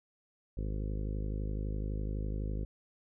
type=harmonic tone; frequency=51.91 Hz; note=G#1; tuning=in tune; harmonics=1 / 2 / 3 / 4 / 5 / 6 / 7 / 8 / 9 / 10; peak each=-34 / -40 / -44 / -46 / -48 / -50 / -51 / -52 / -53 / -54 dBFS; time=0.57-2.65 s; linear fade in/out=5 ms; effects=none